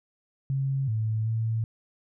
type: tone with pitch steps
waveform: sine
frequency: 135.7 / 109.8 / 112.4 Hz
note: C#3 / A2 / A2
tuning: -36 / -3 / +37 cents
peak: -24 dBFS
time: 0.5-1.64 s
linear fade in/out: 0 ms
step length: 380 ms
effects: none